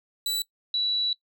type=tone pair in turn; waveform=sawtooth / sine; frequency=3951 / 3934 Hz; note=B7 / B7; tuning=0 / -7 cents; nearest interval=unison; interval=7 cents; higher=first; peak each=-22 / -23 dBFS; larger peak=first; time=0.26-0.42 / 0.74-1.13 s; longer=second; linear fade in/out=2 ms; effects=noise-tail reverb RT60 0.1 s tail -21 dB re dry